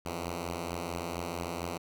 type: beating tone pair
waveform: 5% pulse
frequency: 82.3 / 86.7 Hz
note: E2 / F2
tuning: -2 / -12 cents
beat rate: 4.4 Hz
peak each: -30 / -24 dBFS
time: 0.05-1.78 s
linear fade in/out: 10 ms
effects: none